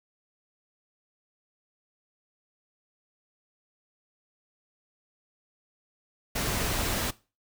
pink noise, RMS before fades -29 dBFS, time 6.35-7.11 s, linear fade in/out 10 ms, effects noise-tail reverb RT60 0.3 s tail -19 dB re dry

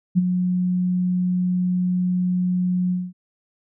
sine tone with ADSR envelope, 180.9 Hz, F#3, 39 cents flat, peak -11 dBFS, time 0.15-3.13 s, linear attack 30 ms, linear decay 25 ms, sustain -7 dB, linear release 220 ms, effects none

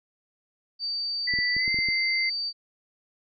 sine tone, 4619 Hz, D8, 30 cents flat, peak -27 dBFS, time 0.79-2.53 s, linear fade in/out 50 ms
sine tone with pitch glide, 1975.5 to 2081 Hz, B6 to C7, 0 to -10 cents, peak -24 dBFS, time 1.27-2.3 s, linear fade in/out 10 ms, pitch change +90 cents, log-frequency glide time 1.54-1.69 s
clicks, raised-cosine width 3 ms, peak -26 dBFS, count 7, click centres 1.338 / 1.388 / 1.566 / 1.679 / 1.744 / 1.788 / 1.887 s
effects none

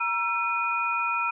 sine tone cluster, 944 / 1343 / 2466 Hz, A#5 / E6 / D#7, +22 / +32 / -16 cents, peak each -30 / -27 / -28 dBFS, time 0-1.31 s, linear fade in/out 10 ms, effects none

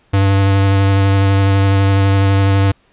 square tone with vibrato, 98 Hz, G2, in tune, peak -10 dBFS, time 0.13-2.72 s, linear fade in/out 10 ms, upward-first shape sine, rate 12 Hz, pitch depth 14 cents each way, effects pink hiss -55 dBFS RMS until 2.92 s + resampled to 8000 Hz

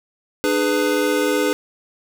square chord, G# diminished, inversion second, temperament just, 299 / 415.3 / 498.4 Hz, D4 / G#4 / B4, +31 / 0 / +16 cents, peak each -22 dBFS, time 0.44-1.53 s, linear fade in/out 0 ms, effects none

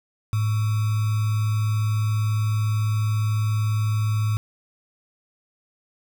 sine tone with sample-and-hold, 107.1 Hz, A2, 46 cents flat, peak -19 dBFS, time 0.33-4.37 s, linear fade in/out 0 ms, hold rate 1225 Hz, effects none

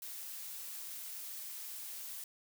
blue noise, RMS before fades -45 dBFS, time 0.02-2.24 s, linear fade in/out 2 ms, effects none

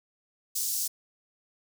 pink high-pass noise, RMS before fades -30 dBFS, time 0.55-0.88 s, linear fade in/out 10 ms, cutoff 5500 Hz, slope 24 dB/octave, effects none

